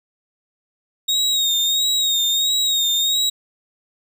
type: tone with vibrato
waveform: 35% pulse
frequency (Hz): 3740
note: A#7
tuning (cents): +5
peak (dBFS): -15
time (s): 1.08-3.3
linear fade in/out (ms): 10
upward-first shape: sine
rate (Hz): 1.5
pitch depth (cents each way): 54
effects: none